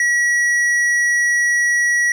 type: tone with hard clipping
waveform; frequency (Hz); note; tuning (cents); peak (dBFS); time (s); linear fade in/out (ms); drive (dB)
sine; 1925; B6; -45; -15; 0-2.12; 2; 8
effects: none